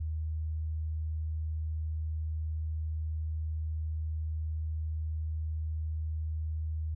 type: tone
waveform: sine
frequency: 78.5 Hz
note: D#2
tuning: 16 cents sharp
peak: -31 dBFS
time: 0-6.95 s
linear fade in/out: 10 ms
effects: none